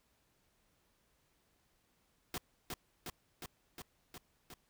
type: noise with echo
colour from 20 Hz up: pink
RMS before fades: -40 dBFS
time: 2.34-2.38 s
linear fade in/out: 2 ms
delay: 360 ms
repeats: 6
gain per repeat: -2 dB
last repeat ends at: 4.54 s
effects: pink hiss -75 dBFS RMS until 4.69 s